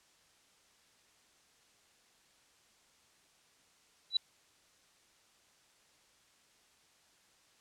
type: tone with exponential growth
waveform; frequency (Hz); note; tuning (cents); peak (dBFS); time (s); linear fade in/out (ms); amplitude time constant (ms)
sine; 3951; B7; 0; -22; 4.1-4.17; 5; 15
effects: white hiss -67 dBFS RMS until 7.6 s + low-pass 8000 Hz 12 dB/octave